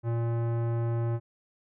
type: tone with tanh clipping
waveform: sine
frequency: 116.54 Hz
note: A#2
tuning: in tune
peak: -28 dBFS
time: 0.03-1.2 s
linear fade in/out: 50 ms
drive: 18 dB
effects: none